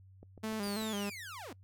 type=click train; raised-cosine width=2 ms; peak=-38 dBFS; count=5; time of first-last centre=0.23-0.82 s; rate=6.78 Hz
type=tone with vibrato; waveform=sawtooth; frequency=210.5 Hz; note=G#3; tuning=24 cents sharp; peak=-31 dBFS; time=0.43-1.1 s; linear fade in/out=10 ms; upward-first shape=square; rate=3 Hz; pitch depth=69 cents each way
type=linear sweep; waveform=sawtooth; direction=down; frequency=4900 to 207.7 Hz; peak=-40 dBFS; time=0.63-1.53 s; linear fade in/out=2 ms
effects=noise-tail reverb RT60 0.1 s tail -24 dB re dry + added 95 Hz sine -55 dBFS peak until 1.63 s